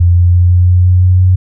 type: tone with pitch steps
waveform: sine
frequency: 87.31 / 87.97 / 88.63 / 89.3 / 89.97 / 90.65 / 91.33 / 92.02 Hz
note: F2 / F2 / F2 / F2 / F#2 / F#2 / F#2 / F#2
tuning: 0 / +13 / +26 / +39 / -48 / -35 / -22 / -9 cents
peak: -4 dBFS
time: 0-1.36 s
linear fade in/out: 10 ms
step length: 170 ms
effects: none